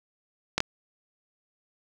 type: clicks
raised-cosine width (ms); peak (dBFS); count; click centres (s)
0.2; -6; 2; 0.58 / 0.604
effects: none